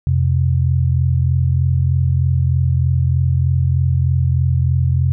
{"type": "tone pair together", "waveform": "sine", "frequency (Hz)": [86.76, 130], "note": ["F2", "C3"], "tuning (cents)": [-11, -11], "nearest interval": "perfect fifth", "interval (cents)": 700, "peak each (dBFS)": -15, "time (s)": [0.07, 5.12], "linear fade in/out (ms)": 0, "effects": []}